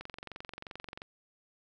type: click train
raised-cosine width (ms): 0.3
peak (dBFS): -26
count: 24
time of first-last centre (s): 0.01-1.019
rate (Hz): 22.8
effects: none